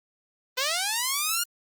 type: linear sweep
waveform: 5% pulse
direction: up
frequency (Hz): 493.9 to 1438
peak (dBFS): -13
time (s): 0.57-1.44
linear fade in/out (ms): 10
effects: Opus 32 kbps